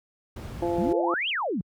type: noise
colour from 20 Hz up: brown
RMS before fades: -34 dBFS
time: 0.36-0.93 s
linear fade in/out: 5 ms
type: harmonic tone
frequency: 171.9 Hz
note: F3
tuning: 27 cents flat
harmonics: 2 / 3 / 4 / 5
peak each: -26 / -30 / -32 / -34 dBFS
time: 0.62-1.14 s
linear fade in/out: 2 ms
type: exponential two-way sweep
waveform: sine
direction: up then down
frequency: 160.6 to 3331 to 160.6 Hz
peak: -25 dBFS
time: 0.78-1.61 s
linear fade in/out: 2 ms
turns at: 1.29 s
effects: high-pass 60 Hz 12 dB/octave